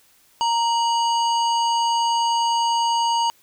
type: harmonic tone with a mistuned harmonic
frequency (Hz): 930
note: A#5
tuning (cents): -4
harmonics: 1 / 3 / 5 / 7 / 9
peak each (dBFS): -18 / -27 / -31 / -34 / -42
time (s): 0.41-3.3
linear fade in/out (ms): 0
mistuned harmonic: 3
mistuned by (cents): +79
effects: white hiss -57 dBFS RMS until 3.42 s